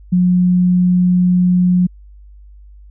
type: tone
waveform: sine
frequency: 180 Hz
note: F#3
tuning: 47 cents flat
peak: -9 dBFS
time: 0.12-1.87 s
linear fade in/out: 10 ms
effects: added 50 Hz sine -37 dBFS peak until 2.9 s